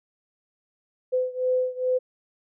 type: beating tone pair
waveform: sine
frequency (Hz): 507 / 509.4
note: B4 / C5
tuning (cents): +45 / -46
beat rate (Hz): 2.4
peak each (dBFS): -24 / -26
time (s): 1.12-1.99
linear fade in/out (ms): 20
effects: none